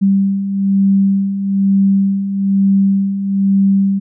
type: beating tone pair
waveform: sine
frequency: 195.1 / 196.2 Hz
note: G3 / G3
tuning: -8 / +2 cents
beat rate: 1.1 Hz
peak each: -18 / -11 dBFS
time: 0.01-4 s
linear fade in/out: 20 ms
effects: none